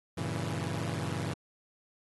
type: chord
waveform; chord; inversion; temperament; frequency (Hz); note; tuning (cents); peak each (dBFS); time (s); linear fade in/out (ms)
sawtooth; G diminished seventh; none; equal with one note detuned; 96.76 / 116.54 / 138.59 / 164.81; G2 / Bb2 / Db3 / Fb3; -22 / 0 / 0 / 0; -34 / -34 / -34 / -33; 0.17-1.34; 10
effects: AAC 32 kbps